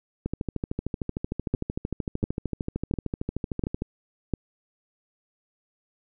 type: two click trains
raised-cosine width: 3 ms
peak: -11 / -15 dBFS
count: 5 / 48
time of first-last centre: 1.54-4.337 / 0.26-3.821 s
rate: 1.43 / 13.2 Hz
effects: none